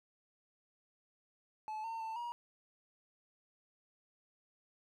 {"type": "tone with pitch steps", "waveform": "triangle", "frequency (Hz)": [864, 907, 891, 953], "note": ["A5", "A#5", "A5", "A#5"], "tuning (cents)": [-32, -48, 22, 38], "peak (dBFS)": -37, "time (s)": [1.68, 2.32], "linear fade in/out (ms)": 0, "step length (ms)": 160, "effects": []}